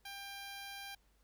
10% pulse tone, 795 Hz, G5, 24 cents sharp, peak -37 dBFS, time 0.05-0.95 s, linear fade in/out 5 ms, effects added 50 Hz sine -70 dBFS peak until 1.23 s + pink hiss -75 dBFS RMS until 1.23 s

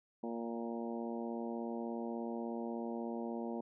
harmonic tone with a mistuned harmonic, 116.54 Hz, A#2, in tune, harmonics 2 / 3 / 4 / 5 / 6 / 7 / 8, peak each -40 / -44 / -46 / -48 / -50 / -51 / -52 dBFS, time 0.23-3.61 s, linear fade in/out 5 ms, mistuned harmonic 7, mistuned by -22 cents, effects none

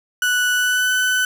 35% pulse tone with pitch glide, 1480 to 1504.1 Hz, F#6 to F#6, 0 to +28 cents, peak -14 dBFS, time 0.22-1.25 s, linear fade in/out 2 ms, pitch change +28 cents, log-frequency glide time 0.53-0.91 s, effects none

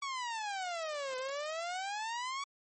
sawtooth exponential two-way sweep, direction down then up, 1137 to 507 to 1137 Hz, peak -32 dBFS, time 0.02-2.44 s, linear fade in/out 5 ms, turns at 1.17 s, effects MP3 32 kbps

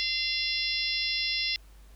harmonic tone with a mistuned harmonic, 689 Hz, F5, 24 cents flat, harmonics 3 / 4 / 5 / 6 / 7 / 8, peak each -34 / -34 / -34 / -34 / -34 / -34 dBFS, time 0-1.56 s, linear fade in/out 0 ms, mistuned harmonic 8, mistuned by -58 cents, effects added 50 Hz sine -49 dBFS peak until 1.95 s + pink hiss -61 dBFS RMS until 1.95 s

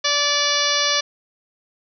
harmonic tone with a mistuned harmonic, 580 Hz, D5, 22 cents flat, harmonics 1 / 2 / 3 / 4 / 5 / 6 / 7 / 8 / 9 / 10, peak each -27 / -26 / -26 / -28 / -27 / -24 / -27 / -25 / -28 / -26 dBFS, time 0.04-1.01 s, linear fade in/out 10 ms, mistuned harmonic 7, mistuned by +25 cents, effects none

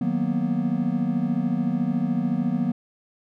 triangle chord, B major seventh, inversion first, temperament equal, 155.56 / 185 / 233.1 / 246.9 Hz, D#3 / F#3 / A#3 / B3, 0 / 0 / 0 / 0 cents, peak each -28 / -25 / -24 / -24 dBFS, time 0.01-2.72 s, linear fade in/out 5 ms, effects none

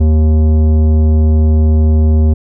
sine tone with tanh clipping, 77.78 Hz, D#2, in tune, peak -8 dBFS, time 0-2.34 s, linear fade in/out 10 ms, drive 13 dB, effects none

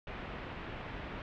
pink low-pass noise, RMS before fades -43 dBFS, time 0.07-1.22 s, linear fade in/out 2 ms, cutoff 2900 Hz, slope 24 dB/octave, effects none

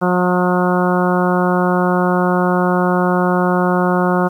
harmonic tone, 180 Hz, F#3, 47 cents flat, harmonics 1 / 2 / 3 / 4 / 5 / 6 / 7 / 8, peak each -16 / -19 / -21 / -22 / -23 / -24 / -24 / -25 dBFS, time 0.01-4.29 s, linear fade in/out 20 ms, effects 8-bit

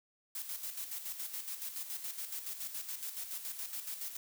blue noise with tremolo, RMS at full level -40 dBFS, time 0.35-4.17 s, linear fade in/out 5 ms, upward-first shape square, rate 7.1 Hz, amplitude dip 55%, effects none

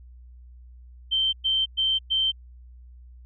sine tone bursts, 3118 Hz, G7, 10 cents flat, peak -20 dBFS, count 4, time 1.11-2.32 s, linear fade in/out 20 ms, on 220 ms, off 110 ms, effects added 61 Hz sine -44 dBFS peak until 3.25 s

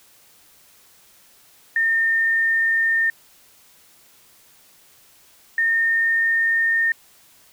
sine tone pair in turn, 1817 / 1826 Hz, A#6 / A#6, -45 / -36 cents, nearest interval unison, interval 9 cents, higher second, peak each -16 dBFS, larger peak neither, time 1.76-3.1 / 5.58-6.92 s, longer neither, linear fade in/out 2 ms, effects white hiss -53 dBFS RMS until 7.52 s

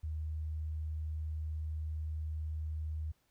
sine tone, 77.78 Hz, D#2, in tune, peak -35 dBFS, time 0.03-3.12 s, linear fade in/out 10 ms, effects pink hiss -75 dBFS RMS until 3.3 s

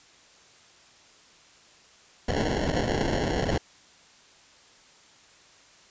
white noise with sample-and-hold, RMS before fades -26 dBFS, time 2.28-3.58 s, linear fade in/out 5 ms, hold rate 1225 Hz, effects white hiss -55 dBFS RMS until 5.9 s + resampled to 16000 Hz

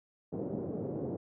white band-pass noise, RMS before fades -37 dBFS, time 0.32-1.17 s, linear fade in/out 10 ms, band 110 to 470 Hz, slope 24 dB/octave, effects none

